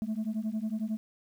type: beating tone pair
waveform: sine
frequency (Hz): 212.2 / 223.2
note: G#3 / A3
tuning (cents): +38 / +25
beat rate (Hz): 11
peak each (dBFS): -31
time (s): 0.02-0.97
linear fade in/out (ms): 0
effects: tanh soft clip ceiling -27 dBFS + 10-bit